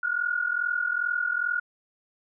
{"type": "tone pair together", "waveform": "sine", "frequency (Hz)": [1419, 1461.4], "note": ["F6", "F#6"], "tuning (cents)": [27, -22], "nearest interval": "minor second", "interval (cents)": 51, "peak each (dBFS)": -27, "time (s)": [0.03, 1.6], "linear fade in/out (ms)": 5, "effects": []}